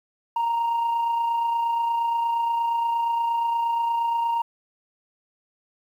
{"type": "tone with amplitude modulation", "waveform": "sine", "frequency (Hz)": 931, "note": "A#5", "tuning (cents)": -2, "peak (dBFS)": -17, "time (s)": [0.36, 4.42], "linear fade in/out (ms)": 5, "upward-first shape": "sine", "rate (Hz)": 28.5, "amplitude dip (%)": 40, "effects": ["tanh soft clip ceiling -19 dBFS", "9-bit"]}